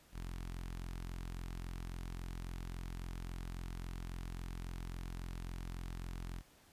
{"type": "tone with notch filter", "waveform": "sawtooth", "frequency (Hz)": 43.65, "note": "F1", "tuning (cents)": 0, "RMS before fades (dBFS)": -44, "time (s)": [0.12, 6.43], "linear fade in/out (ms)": 50, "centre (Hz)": 530, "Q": 1.1, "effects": ["pink hiss -65 dBFS RMS until 6.72 s", "resampled to 32000 Hz"]}